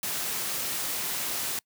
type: noise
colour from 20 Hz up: white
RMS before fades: -31 dBFS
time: 0.03-1.59 s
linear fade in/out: 2 ms
effects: noise-tail reverb RT60 0.1 s tail -26 dB re dry + high-pass 100 Hz 12 dB/octave